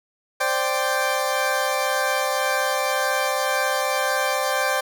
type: chord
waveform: 20% pulse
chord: C suspended second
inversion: none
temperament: equal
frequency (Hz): 523.3 / 587.3 / 784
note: C5 / D5 / G5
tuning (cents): 0 / 0 / 0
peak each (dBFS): -20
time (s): 0.4-4.81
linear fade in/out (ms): 10
effects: none